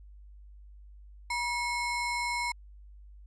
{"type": "ring-modulated tone", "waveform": "square", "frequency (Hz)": 1568, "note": "G6", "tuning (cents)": 0, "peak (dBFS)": -27, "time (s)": [1.3, 2.52], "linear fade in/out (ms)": 5, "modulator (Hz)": 608, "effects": ["added 50 Hz sine -48 dBFS peak until 3.26 s", "resampled to 22050 Hz"]}